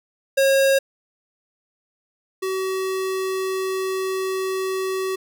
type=tone pair in turn; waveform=square; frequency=543 / 379.1 Hz; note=C#5 / F#4; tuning=-36 / +42 cents; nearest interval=tritone; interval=622 cents; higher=first; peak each=-15 / -23 dBFS; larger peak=first; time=0.37-0.79 / 2.42-5.16 s; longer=second; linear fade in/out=10 ms; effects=none